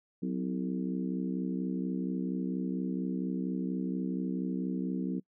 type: harmonic tone with a mistuned harmonic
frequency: 64.3 Hz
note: C2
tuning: 30 cents flat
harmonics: 3 / 4 / 5 / 6 / 7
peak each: -33 / -35 / -38 / -46 / -46 dBFS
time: 0.22-5.2 s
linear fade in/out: 10 ms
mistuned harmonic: 3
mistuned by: -74 cents
effects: noise-tail reverb RT60 0.1 s tail -24 dB re dry